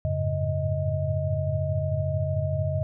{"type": "tone cluster", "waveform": "sine", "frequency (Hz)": [91, 104.3, 109, 140.1, 627], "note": ["F#2", "G#2", "A2", "C#3", "D#5"], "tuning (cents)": [-28, 8, -16, 19, 13], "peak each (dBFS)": [-28, -32, -36, -28, -30], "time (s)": [0.05, 2.83], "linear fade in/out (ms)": 0, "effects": []}